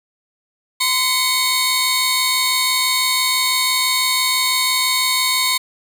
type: tone cluster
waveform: sawtooth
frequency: 1027 / 2214 / 3724 / 4362 Hz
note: C6 / C#7 / A#7 / C#8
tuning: -33 / -3 / -2 / -29 cents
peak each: -18 dBFS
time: 0.8-5.58 s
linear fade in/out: 10 ms
effects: none